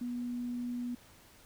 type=tone; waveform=sine; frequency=243.3 Hz; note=B3; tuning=26 cents flat; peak=-34 dBFS; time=0.01-0.95 s; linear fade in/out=5 ms; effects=pink hiss -59 dBFS RMS until 1.45 s